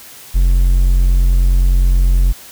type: tone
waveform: triangle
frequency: 44.72 Hz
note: F1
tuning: 42 cents sharp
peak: -6 dBFS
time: 0.34-2.33 s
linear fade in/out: 20 ms
effects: white hiss -37 dBFS RMS until 2.51 s